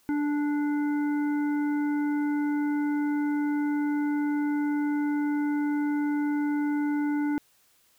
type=harmonic tone with a mistuned harmonic; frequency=293.7 Hz; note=D4; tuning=in tune; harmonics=1 / 3 / 5 / 7; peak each=-24 / -38 / -40 / -46 dBFS; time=0.09-7.38 s; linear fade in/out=0 ms; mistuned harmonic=3; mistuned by=-20 cents; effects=white hiss -64 dBFS RMS until 7.98 s